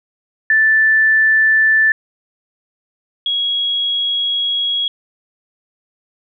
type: tone pair in turn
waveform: sine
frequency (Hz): 1760 / 3316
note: A6 / G#7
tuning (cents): 0 / -3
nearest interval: major seventh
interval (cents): 1097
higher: second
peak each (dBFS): -9 / -15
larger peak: first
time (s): 0.5-1.92 / 3.26-4.88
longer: second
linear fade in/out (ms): 2
effects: none